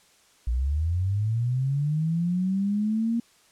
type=linear sweep; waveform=sine; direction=up; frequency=56.3 to 235.2 Hz; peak=-22 dBFS; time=0.47-3.2 s; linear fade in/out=5 ms; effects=white hiss -59 dBFS RMS until 3.51 s + low-pass 9000 Hz 12 dB/octave